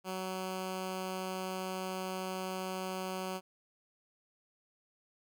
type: tone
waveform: 10% pulse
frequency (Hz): 187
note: F#3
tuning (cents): +19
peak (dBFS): -28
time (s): 0.04-3.41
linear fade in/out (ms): 50
effects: none